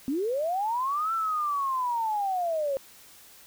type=linear two-way sweep; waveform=sine; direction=up then down; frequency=250 to 1352 to 531 Hz; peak=-25 dBFS; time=0.08-2.77 s; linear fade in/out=0 ms; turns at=1.13 s; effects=white hiss -52 dBFS RMS until 3.46 s